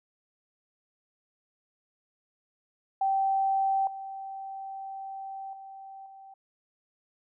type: tone with level steps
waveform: sine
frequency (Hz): 777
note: G5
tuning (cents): -16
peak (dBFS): -23 / -36 / -42 / -46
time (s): 3.01-6.34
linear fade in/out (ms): 5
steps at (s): 3.87 / 5.53 / 6.06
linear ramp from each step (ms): 2
effects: none